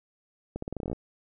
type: accelerating click train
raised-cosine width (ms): 2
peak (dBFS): -20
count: 12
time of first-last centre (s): 0.56-0.93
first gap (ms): 64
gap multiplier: 0.86
effects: none